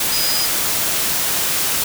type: tone in noise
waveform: sine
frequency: 4954 Hz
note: D#8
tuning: 8 cents flat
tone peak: -20 dBFS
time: 0.12-0.46 s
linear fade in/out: 5 ms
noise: white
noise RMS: -19 dBFS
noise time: 0-1.84 s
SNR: -4 dB
effects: none